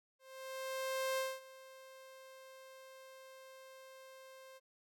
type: tone with ADSR envelope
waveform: sawtooth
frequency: 527 Hz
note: C5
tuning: 12 cents sharp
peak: -30 dBFS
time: 0.19-4.6 s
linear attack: 990 ms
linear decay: 220 ms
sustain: -20 dB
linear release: 32 ms
effects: none